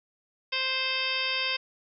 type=harmonic tone; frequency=523.3 Hz; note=C5; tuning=in tune; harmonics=1 / 2 / 3 / 4 / 5 / 6 / 7 / 9 / 10; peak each=-40 / -38 / -38 / -35 / -31 / -33 / -35 / -36 / -38 dBFS; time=0.52-1.57 s; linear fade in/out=10 ms; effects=none